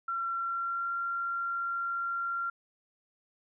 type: tone with pitch glide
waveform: sine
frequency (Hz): 1362 to 1378.6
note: F6 to F6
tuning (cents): -44 to -23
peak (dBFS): -30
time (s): 0.08-2.5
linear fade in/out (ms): 5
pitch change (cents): +21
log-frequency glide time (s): 0.36-0.92
effects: none